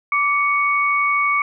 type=tone pair together; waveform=sine; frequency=1163 / 2227 Hz; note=D6 / C#7; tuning=-17 / +7 cents; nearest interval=major seventh; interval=1124 cents; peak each=-18 dBFS; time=0.12-1.42 s; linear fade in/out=2 ms; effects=none